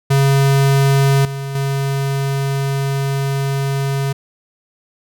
square tone with level steps, 137.6 Hz, C#3, 12 cents flat, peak -11 / -23 / -17 dBFS, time 0.1-4.13 s, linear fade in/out 10 ms, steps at 1.25 / 1.55 s, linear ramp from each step 2 ms, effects none

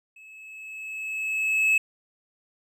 triangle tone with level ramp, 2590 Hz, E7, 31 cents flat, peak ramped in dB -45 to -15 dBFS, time 0.16-1.78 s, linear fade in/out 5 ms, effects none

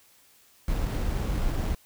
brown noise with sample-and-hold, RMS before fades -27 dBFS, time 0.68-1.75 s, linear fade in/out 2 ms, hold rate 6300 Hz, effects white hiss -59 dBFS RMS until 1.85 s

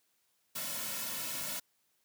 white noise with comb filter, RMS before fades -38 dBFS, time 0.55-1.6 s, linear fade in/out 10 ms, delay 2.5 ms, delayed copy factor -0.85, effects white hiss -75 dBFS RMS until 2.04 s + high-pass 100 Hz 12 dB/octave

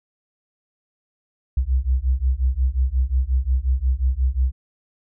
sine beating tone pair, 61.74 / 67.34 Hz, B1 / C#2, 0 / -50 cents, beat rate 5.6 Hz, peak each -20 dBFS, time 1.57-4.52 s, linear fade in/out 5 ms, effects none

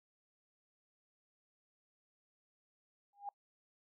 sine tone with exponential growth, 810 Hz, G#5, 43 cents flat, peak -36 dBFS, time 3.13-3.29 s, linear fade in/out 2 ms, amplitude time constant 34 ms, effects noise-tail reverb RT60 0.1 s tail -24 dB re dry

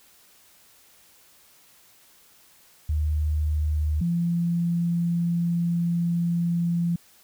sine tone pair in turn, 76.2 / 171.06 Hz, D#2 / F3, -36 / -36 cents, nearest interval octave + major second, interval 1400 cents, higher second, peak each -21 / -21 dBFS, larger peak neither, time 2.89-4.01 / 4.01-6.96 s, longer second, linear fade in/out 5 ms, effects white hiss -56 dBFS RMS until 7.23 s

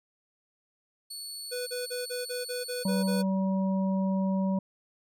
25% pulse tone, 4427 Hz, C#8, 3 cents flat, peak -33 dBFS, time 1.1-3.22 s, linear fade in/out 10 ms
square tone bursts, 493.9 Hz, B4, in tune, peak -33 dBFS, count 9, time 1.51-3.23 s, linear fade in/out 20 ms, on 160 ms, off 35 ms
harmonic tone, 191.3 Hz, G3, 42 cents flat, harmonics 1 / 3 / 5, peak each -25 / -35 / -39 dBFS, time 2.85-4.59 s, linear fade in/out 5 ms
effects none

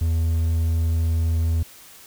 triangle tone, 82 Hz, E2, 9 cents flat, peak -16 dBFS, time 0.01-1.63 s, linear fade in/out 5 ms, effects white hiss -46 dBFS RMS until 2.06 s

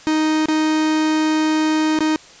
45% pulse tone with dropouts, 311.4 Hz, D#4, 2 cents sharp, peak -15 dBFS, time 0.07-2.16 s, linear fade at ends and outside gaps 0 ms, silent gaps 0.457-0.485 / 1.989-2.006 s, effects white hiss -43 dBFS RMS until 2.4 s + resampled to 16000 Hz

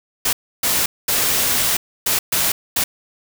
white noise bursts at uneven times, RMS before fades -18 dBFS, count 6, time 0.25-0.33 / 0.63-0.86 / 1.08-1.77 / 2.06-2.19 / 2.32-2.52 / 2.76-2.84 s, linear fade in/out 5 ms, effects none

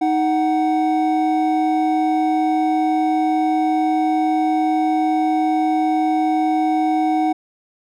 triangle tone pair together, 312.9 / 744.2 Hz, D#4 / F#5, +10 / +10 cents, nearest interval octave + minor third, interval 1500 cents, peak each -16 dBFS, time 0.01-7.33 s, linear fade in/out 10 ms, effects none

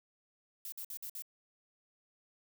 violet noise bursts, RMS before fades -43 dBFS, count 5, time 0.65-1.222 s, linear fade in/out 2 ms, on 72 ms, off 53 ms, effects none

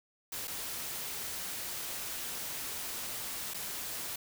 white noise with dropouts, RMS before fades -39 dBFS, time 0.32-4.16 s, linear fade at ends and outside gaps 5 ms, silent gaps 0.474-0.478 / 3.538-3.543 s, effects none

